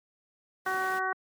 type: noise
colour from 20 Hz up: pink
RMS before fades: -44 dBFS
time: 0.65-1 s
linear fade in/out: 20 ms
type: harmonic tone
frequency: 376.6 Hz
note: F#4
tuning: 31 cents sharp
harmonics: 1 / 2 / 3 / 4 / 5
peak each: -37 / -33 / -33 / -32 / -37 dBFS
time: 0.66-1.13 s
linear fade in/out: 5 ms
effects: high-pass 200 Hz 12 dB/octave